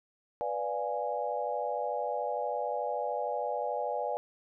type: chord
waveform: sine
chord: B diminished seventh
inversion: none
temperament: equal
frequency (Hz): 493.9 / 587.3 / 698.5 / 830.6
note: B4 / D5 / F5 / Ab5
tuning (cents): 0 / 0 / 0 / 0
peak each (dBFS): -36 / -35 / -37 / -35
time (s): 0.41-4.17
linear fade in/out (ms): 0
effects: none